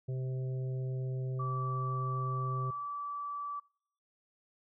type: harmonic tone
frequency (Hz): 129.7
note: C3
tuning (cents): -15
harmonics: 1 / 3 / 4 / 5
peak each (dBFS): -33 / -45 / -51 / -55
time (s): 0.08-2.71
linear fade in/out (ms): 10
type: tone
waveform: sine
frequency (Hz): 1156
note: D6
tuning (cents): -28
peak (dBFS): -36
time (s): 1.39-3.6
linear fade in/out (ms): 10
effects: noise-tail reverb RT60 0.6 s tail -25 dB re dry

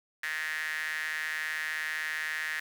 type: tone with high-pass filter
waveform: sawtooth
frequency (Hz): 155.5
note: D#3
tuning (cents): -1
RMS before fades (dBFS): -34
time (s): 0.23-2.6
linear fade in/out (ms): 5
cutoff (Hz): 1800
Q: 8.4
effects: 9-bit

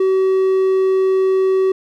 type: tone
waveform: triangle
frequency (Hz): 379.8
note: F#4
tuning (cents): +45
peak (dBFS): -10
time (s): 0-1.72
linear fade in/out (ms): 5
effects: none

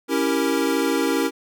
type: chord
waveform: square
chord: C# diminished seventh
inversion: none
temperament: equal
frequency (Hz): 277.2 / 329.6 / 392 / 466.2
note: C#4 / E4 / G4 / Bb4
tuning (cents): 0 / 0 / 0 / 0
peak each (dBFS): -24 / -25 / -27 / -26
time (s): 0.08-1.31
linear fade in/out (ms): 50
effects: none

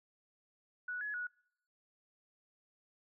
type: tone with pitch steps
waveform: sine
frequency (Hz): 1472 / 1692 / 1462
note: F#6 / G#6 / F#6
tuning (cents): -9 / +32 / -21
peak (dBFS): -37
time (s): 0.88-1.27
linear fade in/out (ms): 5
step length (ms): 130
effects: noise-tail reverb RT60 0.7 s tail -26 dB re dry

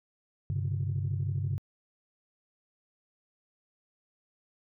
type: chord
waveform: sine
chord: G suspended fourth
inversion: none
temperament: equal with one note detuned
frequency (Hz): 98 / 130.81 / 143.4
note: G2 / C3 / D3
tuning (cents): 0 / 0 / -41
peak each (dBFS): -30 / -33 / -33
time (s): 0.5-1.58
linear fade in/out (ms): 0
effects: tanh soft clip ceiling -22 dBFS

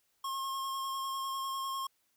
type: tone with vibrato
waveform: square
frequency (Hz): 1077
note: C6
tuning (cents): +50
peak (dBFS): -35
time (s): 0.24-1.87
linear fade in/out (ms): 5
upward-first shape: square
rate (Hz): 10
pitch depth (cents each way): 13
effects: white hiss -75 dBFS RMS until 2.16 s

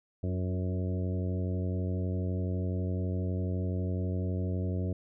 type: harmonic tone with a mistuned harmonic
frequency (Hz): 92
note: F#2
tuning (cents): -9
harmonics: 1 / 2 / 3 / 4 / 5 / 6 / 7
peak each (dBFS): -30 / -36 / -40 / -42 / -44 / -46 / -47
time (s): 0.23-4.93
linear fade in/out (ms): 5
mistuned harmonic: 4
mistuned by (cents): -23
effects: none

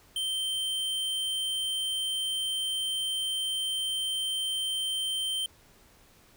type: tone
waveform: square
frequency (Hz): 3120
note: G7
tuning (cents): -9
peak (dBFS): -29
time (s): 0.16-5.46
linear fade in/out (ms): 2
effects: pink hiss -59 dBFS RMS until 6.36 s

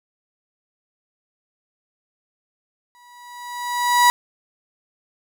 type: tone with exponential growth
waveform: 35% pulse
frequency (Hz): 972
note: B5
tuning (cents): -28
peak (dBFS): -8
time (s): 2.95-4.1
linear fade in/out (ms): 0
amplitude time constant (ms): 250
effects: none

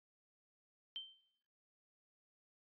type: tone with exponential decay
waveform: sine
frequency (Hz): 3118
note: G7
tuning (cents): -10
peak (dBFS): -39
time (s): 0.96-1.21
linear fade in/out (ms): 0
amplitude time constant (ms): 54
effects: noise-tail reverb RT60 0.8 s tail -22 dB re dry + resampled to 11025 Hz

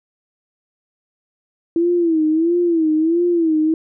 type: tone with vibrato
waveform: sine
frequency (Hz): 329.6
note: E4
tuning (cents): 0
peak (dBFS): -13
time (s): 1.76-3.74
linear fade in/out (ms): 2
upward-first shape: sine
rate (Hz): 1.5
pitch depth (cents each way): 110
effects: none

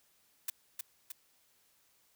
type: noise with echo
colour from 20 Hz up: blue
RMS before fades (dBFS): -34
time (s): 0.48-0.5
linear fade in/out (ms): 5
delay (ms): 310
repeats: 2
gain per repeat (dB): -4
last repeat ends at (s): 1.12
effects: white hiss -70 dBFS RMS until 2.15 s

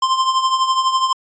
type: tone with tremolo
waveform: square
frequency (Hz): 1046.5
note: C6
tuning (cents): 0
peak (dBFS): -12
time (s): 0.02-1.13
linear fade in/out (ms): 5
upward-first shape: triangle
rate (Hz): 12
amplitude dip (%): 70
effects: resampled to 16000 Hz

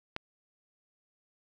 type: click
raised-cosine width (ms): 0.3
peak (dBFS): -18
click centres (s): 0.164
effects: none

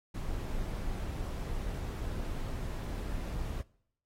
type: noise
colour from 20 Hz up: brown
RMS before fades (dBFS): -36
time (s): 0.14-3.62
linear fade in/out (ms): 10
effects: noise-tail reverb RT60 0.7 s tail -22 dB re dry + AAC 48 kbps

